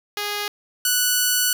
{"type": "tone pair in turn", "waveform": "5% pulse", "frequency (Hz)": [412.8, 1480], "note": ["G#4", "F#6"], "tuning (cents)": [-10, 0], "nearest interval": "octave + minor seventh", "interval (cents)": 2210, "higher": "second", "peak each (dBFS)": [-13, -6], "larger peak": "second", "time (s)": [[0.17, 0.48], [0.85, 1.53]], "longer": "second", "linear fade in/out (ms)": 2, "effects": []}